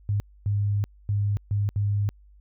sine tone bursts at uneven times, 102.1 Hz, G#2, 29 cents flat, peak -21 dBFS, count 5, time 0.09-0.2 / 0.46-0.84 / 1.09-1.37 / 1.51-1.69 / 1.76-2.09 s, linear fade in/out 0 ms, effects added 50 Hz sine -50 dBFS peak until 2.4 s

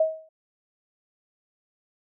sine tone with exponential decay, 636 Hz, D#5, 38 cents sharp, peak -15 dBFS, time 0-0.29 s, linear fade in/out 5 ms, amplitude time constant 62 ms, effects none

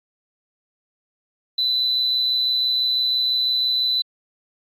sine tone with amplitude modulation, 4000 Hz, B7, 21 cents sharp, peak -14 dBFS, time 1.58-4.02 s, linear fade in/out 5 ms, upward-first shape sine, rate 126 Hz, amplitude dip 60%, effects tanh soft clip ceiling -12 dBFS + AAC 64 kbps

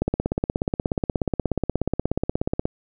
click train, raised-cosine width 2 ms, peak -8 dBFS, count 45, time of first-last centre 0.02-2.655 s, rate 16.7 Hz, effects none

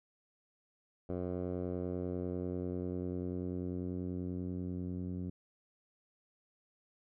10% pulse tone with low-pass filter sweep, 90.2 Hz, F#2, 44 cents flat, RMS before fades -38 dBFS, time 1.09-5.3 s, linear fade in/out 5 ms, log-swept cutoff 620 to 220 Hz, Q 1.2, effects none

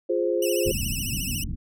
sine chord, F minor, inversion none, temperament equal, 349.2 / 415.3 / 523.3 Hz, F4 / Ab4 / C5, 0 / 0 / 0 cents, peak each -25 / -27 / -25 dBFS, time 0.09-0.72 s, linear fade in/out 10 ms
10% pulse tone with vibrato, 2774 Hz, F7, 12 cents flat, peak -21 dBFS, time 0.42-1.44 s, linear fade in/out 5 ms, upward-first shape sine, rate 14 Hz, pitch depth 130 cents each way
pink low-pass noise, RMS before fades -30 dBFS, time 0.65-1.56 s, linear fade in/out 20 ms, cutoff 280 Hz, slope 48 dB/octave
effects none

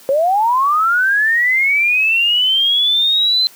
sine linear sweep, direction up, 523.3 to 4100 Hz, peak -11 dBFS, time 0.09-3.47 s, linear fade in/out 0 ms, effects white hiss -43 dBFS RMS until 3.55 s + high-pass 150 Hz 12 dB/octave

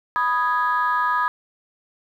sine chord, G# minor, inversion first, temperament equal, 987.8 / 1244.5 / 1661.2 Hz, B5 / D#6 / G#6, 0 / 0 / 0 cents, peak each -21 / -21 / -24 dBFS, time 0.16-1.28 s, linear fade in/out 0 ms, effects tanh soft clip ceiling -11 dBFS + 9-bit

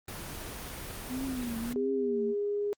pink noise, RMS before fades -40 dBFS, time 0.08-1.73 s, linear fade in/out 2 ms
sine tone with vibrato, 246.9 Hz, B3, in tune, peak -32 dBFS, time 1.08-2.35 s, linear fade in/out 50 ms, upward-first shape triangle, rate 1.5 Hz, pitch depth 160 cents each way
sine tone with pitch glide, 405.4 to 410.6 Hz, G#4 to G#4, -42 to -20 cents, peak -28 dBFS, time 1.76-2.73 s, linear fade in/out 0 ms, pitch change +22 cents, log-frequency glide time 1.89-2.6 s
effects Opus 24 kbps

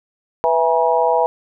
harmonic tone with a mistuned harmonic, 164.81 Hz, E3, in tune, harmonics 3 / 4 / 5 / 6, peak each -18 / -18 / -19 / -19 dBFS, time 0.44-1.26 s, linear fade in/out 0 ms, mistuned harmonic 6, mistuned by -56 cents, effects none

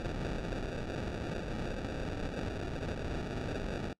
pink noise with sample-and-hold, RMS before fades -37 dBFS, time 0-3.93 s, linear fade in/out 0 ms, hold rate 1050 Hz, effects noise-tail reverb RT60 0.1 s tail -25 dB re dry + low-pass 5000 Hz 12 dB/octave

